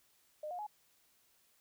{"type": "tone with pitch steps", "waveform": "sine", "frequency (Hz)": [608, 714.7, 840.2], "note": ["D#5", "F5", "G#5"], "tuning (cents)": [-40, 40, 20], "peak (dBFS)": -39, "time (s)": [0.43, 0.667], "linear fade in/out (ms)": 5, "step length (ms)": 79, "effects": ["white hiss -71 dBFS RMS until 1.6 s"]}